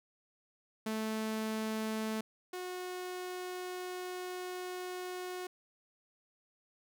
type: tone pair in turn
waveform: sawtooth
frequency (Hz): 218.9 / 364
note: A3 / F#4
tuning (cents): -9 / -28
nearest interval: major sixth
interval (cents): 881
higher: second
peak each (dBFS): -30 / -35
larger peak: first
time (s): 0.86-2.21 / 2.53-5.47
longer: second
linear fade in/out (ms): 5
effects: none